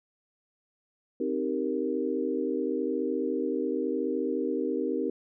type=chord; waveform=sine; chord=C minor seventh; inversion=none; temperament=equal; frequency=261.6 / 311.1 / 392 / 466.2 Hz; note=C4 / Eb4 / G4 / Bb4; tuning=0 / 0 / 0 / 0 cents; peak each=-32 dBFS; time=1.2-5.1 s; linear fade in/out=5 ms; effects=none